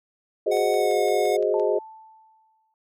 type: chord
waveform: sine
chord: Ab dominant seventh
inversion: third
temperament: equal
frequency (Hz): 370 / 415.3 / 523.3 / 622.3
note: Gb4 / Ab4 / C5 / Eb5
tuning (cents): 0 / 0 / 0 / 0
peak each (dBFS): -26 / -23 / -27 / -25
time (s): 0.46-1.79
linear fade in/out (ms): 10
type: tone with pitch glide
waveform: square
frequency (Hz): 740 to 724.4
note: F#5 to F#5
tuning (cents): 0 to -37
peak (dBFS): -27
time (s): 0.51-1.37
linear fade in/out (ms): 10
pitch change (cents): -37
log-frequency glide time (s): 0.75-0.94
type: click train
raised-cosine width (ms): 0.2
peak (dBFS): -29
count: 7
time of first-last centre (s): 0.57-1.597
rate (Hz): 5.84
type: tone with exponential decay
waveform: sine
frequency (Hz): 880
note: A5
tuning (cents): 0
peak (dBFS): -29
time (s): 1.54-2.74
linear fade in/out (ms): 1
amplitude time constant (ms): 260
effects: none